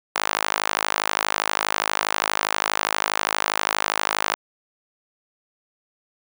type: tone with high-pass filter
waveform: sawtooth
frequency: 52.4 Hz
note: G#1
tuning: 16 cents sharp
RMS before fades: -24 dBFS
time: 0.15-4.35 s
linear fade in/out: 10 ms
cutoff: 1000 Hz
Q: 1.2
effects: none